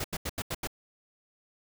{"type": "noise bursts", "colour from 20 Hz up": "pink", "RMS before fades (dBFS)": -33, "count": 6, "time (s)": [0, 0.673], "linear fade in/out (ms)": 5, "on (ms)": 43, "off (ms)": 83, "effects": []}